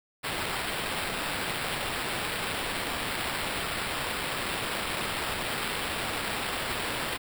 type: noise with sample-and-hold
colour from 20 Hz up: blue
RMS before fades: -32 dBFS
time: 0.23-7.18 s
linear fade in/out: 20 ms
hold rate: 6300 Hz
effects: none